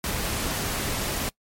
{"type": "noise", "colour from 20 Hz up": "pink", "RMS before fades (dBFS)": -28, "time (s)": [0.04, 1.29], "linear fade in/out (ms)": 0, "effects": ["noise-tail reverb RT60 0.1 s tail -23 dB re dry", "MP3 64 kbps"]}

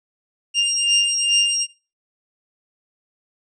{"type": "beating tone pair", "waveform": "sawtooth", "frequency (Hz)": [2800, 2802.4], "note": ["F7", "F7"], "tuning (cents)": [4, 5], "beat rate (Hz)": 2.4, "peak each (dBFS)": [-15, -16], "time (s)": [0.54, 1.67], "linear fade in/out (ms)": 50, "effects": ["noise-tail reverb RT60 0.3 s tail -17 dB re dry", "resampled to 22050 Hz"]}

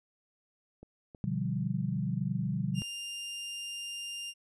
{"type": "clicks", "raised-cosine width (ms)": 2, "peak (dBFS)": -35, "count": 2, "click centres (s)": [0.83, 1.148]}
{"type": "chord", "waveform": "sine", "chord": "G dominant seventh", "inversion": "first", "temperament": "equal", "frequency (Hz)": [123.47, 146.83, 174.61, 196], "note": ["B2", "D3", "F3", "G3"], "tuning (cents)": [0, 0, 0, 0], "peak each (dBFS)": -35, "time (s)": [1.24, 2.82], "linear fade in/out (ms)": 0}
{"type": "tone", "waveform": "sawtooth", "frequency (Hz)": 2800, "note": "F7", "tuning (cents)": 4, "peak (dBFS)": -34, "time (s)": [2.74, 4.34], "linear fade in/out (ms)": 50}
{"effects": ["resampled to 24000 Hz"]}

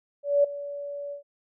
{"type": "tone with ADSR envelope", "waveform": "sine", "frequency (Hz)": 572, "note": "D5", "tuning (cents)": -46, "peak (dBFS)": -15, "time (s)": [0.23, 1.23], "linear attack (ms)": 210, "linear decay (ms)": 7, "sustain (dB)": -17, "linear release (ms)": 110, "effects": []}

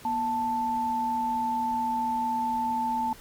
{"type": "tone pair together", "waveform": "sine", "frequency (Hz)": [240.5, 882.2], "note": ["B3", "A5"], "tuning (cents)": [-46, 4], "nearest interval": "octave + major seventh", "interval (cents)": 2250, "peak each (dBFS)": [-33, -25], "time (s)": [0.05, 3.13], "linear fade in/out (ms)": 2, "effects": ["pink hiss -49 dBFS RMS until 3.2 s", "MP3 96 kbps"]}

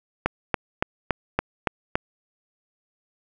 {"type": "click train", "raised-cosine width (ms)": 0.5, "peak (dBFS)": -5, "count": 7, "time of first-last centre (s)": [0.26, 1.955], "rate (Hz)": 3.54, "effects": []}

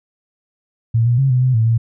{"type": "tone with pitch steps", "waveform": "sine", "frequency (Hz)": [114.6, 120.2, 135.5, 126, 128.5, 112.2, 114.8], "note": ["A#2", "B2", "C#3", "B2", "C3", "A2", "A#2"], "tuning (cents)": [-29, -46, -39, 35, -31, 34, -26], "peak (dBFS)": -11, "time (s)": [0.94, 1.78], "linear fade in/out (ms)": 10, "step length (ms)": 120, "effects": []}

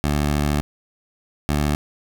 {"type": "tone pair in turn", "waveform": "15% pulse", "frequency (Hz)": [73.42, 73.73], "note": ["D2", "D2"], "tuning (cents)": [0, 7], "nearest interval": "unison", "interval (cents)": 7, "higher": "second", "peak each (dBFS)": -12, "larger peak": "neither", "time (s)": [[0.04, 0.61], [1.49, 1.75]], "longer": "first", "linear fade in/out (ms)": 0, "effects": []}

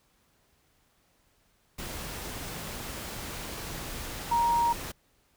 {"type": "tone in noise", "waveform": "sine", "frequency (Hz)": 939, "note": "A#5", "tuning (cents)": 12, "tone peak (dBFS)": -22, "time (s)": [4.31, 4.73], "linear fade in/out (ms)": 10, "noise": "pink", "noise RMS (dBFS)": -38, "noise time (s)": [1.78, 4.92], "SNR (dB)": 13, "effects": ["pink hiss -68 dBFS RMS until 5.36 s"]}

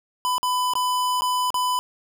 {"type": "tone with dropouts", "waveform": "square", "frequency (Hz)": 1000, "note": "B5", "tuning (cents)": 21, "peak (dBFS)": -21, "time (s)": [0.25, 1.79], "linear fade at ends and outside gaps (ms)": 0, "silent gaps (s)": [[0.381, 0.43], [0.736, 0.754], [1.209, 1.22], [1.504, 1.543]], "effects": []}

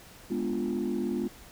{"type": "chord", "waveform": "sine", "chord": "G# diminished seventh", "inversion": "none", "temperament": "equal", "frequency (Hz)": [207.7, 246.9, 293.7, 349.2], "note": ["G#3", "B3", "D4", "F4"], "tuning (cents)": [0, 0, 0, 0], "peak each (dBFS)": [-32, -31, -35, -31], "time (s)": [0.3, 1.28], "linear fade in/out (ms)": 10, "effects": ["tanh soft clip ceiling -22 dBFS", "pink hiss -51 dBFS RMS until 1.51 s"]}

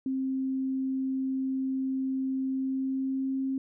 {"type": "tone with pitch glide", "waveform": "sine", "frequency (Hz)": [264.5, 266.8], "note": ["C4", "C4"], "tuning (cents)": [19, 34], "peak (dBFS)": -27, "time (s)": [0.06, 3.58], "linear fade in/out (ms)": 2, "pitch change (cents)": 15, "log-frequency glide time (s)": [2.49, 3.35], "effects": []}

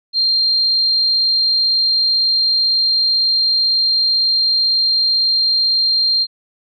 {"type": "tone", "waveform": "sine", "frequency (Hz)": 4186, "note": "C8", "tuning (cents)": 0, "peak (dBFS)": -12, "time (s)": [0.13, 6.27], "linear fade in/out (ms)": 50, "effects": []}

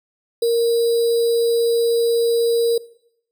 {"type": "tone with sample-and-hold", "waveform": "sine", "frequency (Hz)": 466.2, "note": "A#4", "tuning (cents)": 0, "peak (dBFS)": -14, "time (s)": [0.42, 2.78], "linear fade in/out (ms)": 5, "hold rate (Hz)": 4410, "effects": ["noise-tail reverb RT60 0.7 s tail -20 dB re dry"]}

